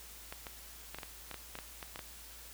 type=clicks; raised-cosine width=0.3 ms; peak=-26 dBFS; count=12; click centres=0.325 / 0.468 / 0.946 / 0.986 / 1.032 / 1.313 / 1.343 / 1.554 / 1.588 / 1.828 / 1.959 / 1.992 s; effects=added 56 Hz sine -56 dBFS peak until 2.53 s + white hiss -52 dBFS RMS until 2.53 s